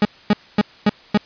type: tone bursts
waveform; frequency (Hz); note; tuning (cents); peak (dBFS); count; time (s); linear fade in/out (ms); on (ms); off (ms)
40% pulse; 208.1; G#3; +4; -10; 5; 0.02-1.175; 2; 31; 250
effects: white hiss -46 dBFS RMS until 1.25 s + resampled to 11025 Hz